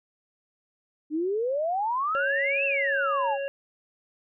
sine exponential two-way sweep, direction up then down, 293.2 to 2738 to 772 Hz, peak -24 dBFS, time 1.1-3.38 s, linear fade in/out 50 ms, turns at 2.65 s
harmonic tone, 554.4 Hz, C#5, in tune, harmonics 1 / 3 / 5, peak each -28 / -39 / -40 dBFS, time 2.15-3.48 s, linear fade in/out 0 ms
effects none

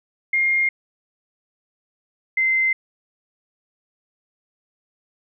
sine tone pair in turn, 2125 / 2074 Hz, C7 / C7, +26 / -16 cents, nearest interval unison, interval 42 cents, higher first, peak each -16 dBFS, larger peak neither, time 0.33-0.69 / 2.37-2.73 s, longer neither, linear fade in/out 5 ms, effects none

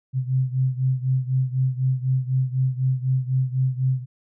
sine beating tone pair, 128.9 / 132.9 Hz, C3 / C3, -26 / +27 cents, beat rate 4 Hz, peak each -21 / -24 dBFS, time 0.13-4.06 s, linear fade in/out 50 ms, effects none

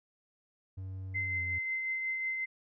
triangle tone with pitch glide, 94.7 to 87.34 Hz, F#2 to F2, +41 to +1 cents, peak -36 dBFS, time 0.77-1.59 s, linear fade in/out 10 ms, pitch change -140 cents, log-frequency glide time 1.2-1.39 s
sine tone with tremolo, 2069 Hz, C7, 20 cents flat, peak -30 dBFS, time 1.14-2.46 s, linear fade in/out 20 ms, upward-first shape triangle, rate 5.5 Hz, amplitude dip 35%
effects none

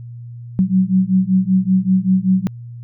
sine beating tone pair, 185 / 190.2 Hz, F#3 / F#3, 0 / +48 cents, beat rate 5.2 Hz, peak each -15 dBFS, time 0.59-2.47 s, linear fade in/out 0 ms, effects added 119 Hz sine -30 dBFS peak until 2.83 s

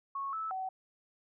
sine tone with pitch steps, 1101 / 1309 / 756 Hz, C#6 / E6 / F#5, -12 / -13 / +37 cents, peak -34 dBFS, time 0.15-0.69 s, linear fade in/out 5 ms, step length 180 ms, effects none

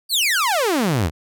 sawtooth exponential sweep, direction down, 4748 to 69.7 Hz, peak -13 dBFS, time 0.09-1.11 s, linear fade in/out 50 ms, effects none

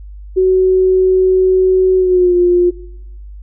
sine tone with pitch glide, 373.4 to 353.9 Hz, F#4 to F4, +16 to +23 cents, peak -7 dBFS, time 0.36-2.71 s, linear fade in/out 20 ms, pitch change -93 cents, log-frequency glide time 1.97-2.36 s, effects noise-tail reverb RT60 0.8 s tail -17 dB re dry + added 50 Hz sine -29 dBFS peak until 3.42 s

